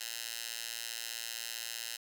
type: tone with high-pass filter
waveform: 10% pulse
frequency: 115.4 Hz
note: A#2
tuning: 17 cents flat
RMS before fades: -41 dBFS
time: 0-1.97 s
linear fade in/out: 10 ms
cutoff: 3300 Hz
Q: 0.8
effects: none